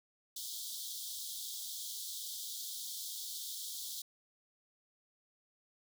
pink high-pass noise, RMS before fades -43 dBFS, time 0.36-4.02 s, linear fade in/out 5 ms, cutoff 3300 Hz, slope 96 dB/octave, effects none

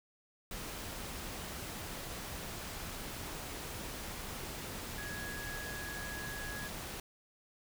sine tone in noise, 1669 Hz, G#6, 8 cents sharp, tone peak -43 dBFS, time 4.98-6.68 s, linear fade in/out 2 ms, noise pink, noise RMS -43 dBFS, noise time 0.51-7 s, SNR -3 dB, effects none

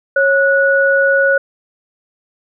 sine tone pair together, 549 / 1467 Hz, C#5 / F#6, -17 / -15 cents, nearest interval octave + perfect fourth, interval 1702 cents, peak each -12 dBFS, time 0.16-1.38 s, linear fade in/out 5 ms, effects none

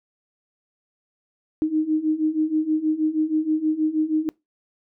sine beating tone pair, 307.6 / 313.9 Hz, D#4 / D#4, -20 / +15 cents, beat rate 6.3 Hz, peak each -24 / -21 dBFS, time 1.62-4.29 s, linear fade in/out 0 ms, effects noise-tail reverb RT60 0.2 s tail -24 dB re dry

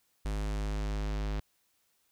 square tone with low-pass filter sweep, 51.6 Hz, G#1, 10 cents flat, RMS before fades -33 dBFS, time 0.25-1.4 s, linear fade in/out 5 ms, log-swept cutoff 10000 to 4800 Hz, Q 0.96, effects white hiss -73 dBFS RMS until 2.11 s

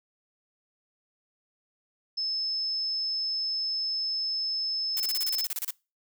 sine tone, 5230 Hz, E8, 15 cents flat, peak -27 dBFS, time 2.17-5.46 s, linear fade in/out 10 ms
blue noise bursts, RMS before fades -31 dBFS, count 13, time 4.97-5.706 s, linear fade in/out 0 ms, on 28 ms, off 31 ms
effects noise-tail reverb RT60 0.3 s tail -25 dB re dry

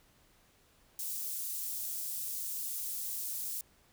white high-pass noise, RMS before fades -38 dBFS, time 0.99-3.61 s, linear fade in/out 2 ms, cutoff 7700 Hz, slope 12 dB/octave, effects pink hiss -66 dBFS RMS until 3.92 s

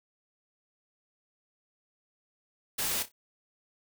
white noise with echo, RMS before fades -31 dBFS, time 2.78-3.03 s, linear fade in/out 10 ms, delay 30 ms, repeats 3, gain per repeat -12 dB, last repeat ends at 3.12 s, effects none

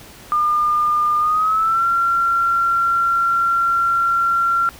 sine tone with pitch glide, 1207 to 1370.6 Hz, D6 to F6, +47 to -33 cents, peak -14 dBFS, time 0.32-4.69 s, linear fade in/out 0 ms, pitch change +220 cents, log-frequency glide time 1.18-1.86 s, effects pink hiss -41 dBFS RMS until 4.79 s

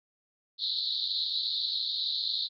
white band-pass noise, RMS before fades -31 dBFS, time 0.58-2.49 s, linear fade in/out 50 ms, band 3700 to 4300 Hz, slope 96 dB/octave, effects MP3 64 kbps

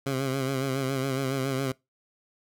15% pulse tone with vibrato, 134 Hz, C3, 42 cents sharp, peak -20 dBFS, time 0.06-1.72 s, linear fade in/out 5 ms, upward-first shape sine, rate 7.2 Hz, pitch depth 55 cents each way, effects noise-tail reverb RT60 0.2 s tail -22 dB re dry

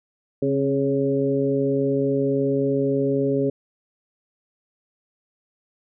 harmonic tone with a mistuned harmonic, 138.59 Hz, C#3, in tune, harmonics 1 / 2 / 3 / 4, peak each -27 / -23 / -22 / -27 dBFS, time 0.42-3.5 s, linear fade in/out 5 ms, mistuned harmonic 2, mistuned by -32 cents, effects none

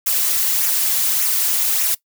blue noise with flanger, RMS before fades -18 dBFS, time 0.06-1.95 s, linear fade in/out 10 ms, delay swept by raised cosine 0.22 to 3.32 ms, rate 1.7 Hz, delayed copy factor -0.5, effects noise-tail reverb RT60 0.1 s tail -20 dB re dry

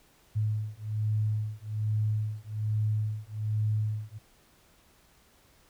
sine beating tone pair, 106.7 / 107.9 Hz, G#2 / A2, +47 / -33 cents, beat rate 1.2 Hz, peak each -30 / -30 dBFS, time 0.35-4.19 s, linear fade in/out 20 ms, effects pink hiss -62 dBFS RMS until 5.69 s

